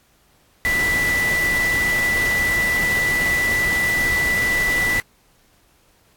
sine tone in noise, 1975.5 Hz, B6, in tune, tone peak -17 dBFS, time 0.65-5 s, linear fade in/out 0 ms, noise pink, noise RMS -27 dBFS, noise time 0.65-5 s, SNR +7 dB, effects pink hiss -58 dBFS RMS until 6.16 s + AAC 64 kbps

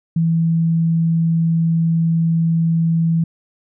sine tone, 164.81 Hz, E3, in tune, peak -13 dBFS, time 0.16-3.24 s, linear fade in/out 5 ms, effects none

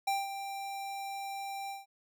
square tone with ADSR envelope, 788 Hz, G5, 9 cents sharp, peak -28 dBFS, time 0.07-1.86 s, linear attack 8 ms, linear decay 190 ms, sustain -10 dB, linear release 160 ms, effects none

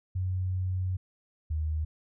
sine tone pair in turn, 92.5 / 77.78 Hz, F#2 / D#2, 0 / 0 cents, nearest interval minor third, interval 300 cents, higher first, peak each -27 dBFS, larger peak neither, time 0.15-0.97 / 1.5-1.85 s, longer first, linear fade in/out 10 ms, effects none

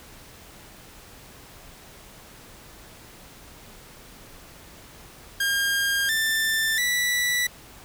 sawtooth tone with pitch steps, 1612 / 1778.3 / 1961.8 Hz, G6 / A6 / B6, +48 / +18 / -12 cents, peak -18 dBFS, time 5.4-7.47 s, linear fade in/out 5 ms, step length 690 ms, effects pink hiss -47 dBFS RMS until 7.84 s

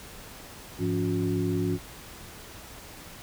sine tone cluster, 103.3 / 173.2 / 280 / 361.4 Hz, G#2 / F3 / C#4 / F#4, -9 / -14 / +18 / -41 cents, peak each -30 dBFS, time 0.78-1.79 s, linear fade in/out 50 ms, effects pink hiss -45 dBFS RMS until 3.22 s

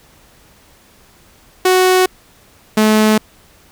sawtooth tone pair in turn, 370 / 215.7 Hz, F#4 / A3, 0 / -34 cents, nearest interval major sixth, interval 934 cents, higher first, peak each -5 / -5 dBFS, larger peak neither, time 1.65-2.06 / 2.77-3.18 s, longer neither, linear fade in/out 5 ms, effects pink hiss -48 dBFS RMS until 3.71 s

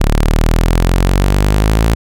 sawtooth exponential sweep, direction up, 35.72 to 56.5 Hz, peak -5 dBFS, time 0-1.95 s, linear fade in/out 10 ms, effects none

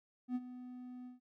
triangle tone with ADSR envelope, 249.5 Hz, B3, 18 cents sharp, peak -30 dBFS, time 0.28-1.2 s, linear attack 73 ms, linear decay 41 ms, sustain -14 dB, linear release 140 ms, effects none

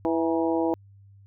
harmonic tone with a mistuned harmonic, 164.81 Hz, E3, in tune, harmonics 2 / 3 / 4 / 5 / 6, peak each -24 / -28 / -30 / -32 / -34 dBFS, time 0.05-0.74 s, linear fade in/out 0 ms, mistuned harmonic 6, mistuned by -65 cents, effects added 99 Hz sine -49 dBFS peak until 1.26 s

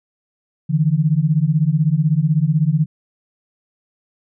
sine beating tone pair, 146.83 / 162.83 Hz, D3 / E3, 0 / -21 cents, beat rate 16 Hz, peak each -16 dBFS, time 0.69-2.86 s, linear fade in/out 20 ms, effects none

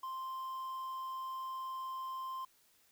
triangle tone with quantisation, 1046.5 Hz, C6, in tune, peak -37 dBFS, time 0.03-2.45 s, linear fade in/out 5 ms, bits 10, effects white hiss -69 dBFS RMS until 2.91 s

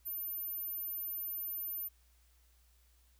sine tone, 13510 Hz, G#9, 28 cents sharp, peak -37 dBFS, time 0.05-1.89 s, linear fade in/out 20 ms, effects added 60 Hz sine -65 dBFS peak until 3.19 s + white hiss -72 dBFS RMS until 3.19 s

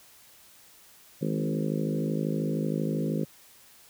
harmonic tone with a mistuned harmonic, 52.9 Hz, G#1, 33 cents sharp, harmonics 3 / 4 / 5 / 6 / 7 / 8 / 9 / 10, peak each -30 / -32 / -34 / -36 / -37 / -38 / -39 / -40 dBFS, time 1.21-3.25 s, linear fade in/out 10 ms, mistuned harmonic 4, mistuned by -16 cents, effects white hiss -55 dBFS RMS until 3.89 s

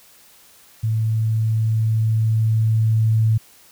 sine tone with level ramp, 110.8 Hz, A2, 13 cents sharp, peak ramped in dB -17 to -13 dBFS, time 0.83-3.38 s, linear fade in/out 10 ms, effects white hiss -50 dBFS RMS until 3.71 s

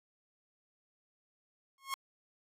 sawtooth tone with exponential growth, 1085 Hz, C#6, 37 cents flat, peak -27 dBFS, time 1.78-1.94 s, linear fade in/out 1 ms, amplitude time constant 33 ms, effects AAC 48 kbps

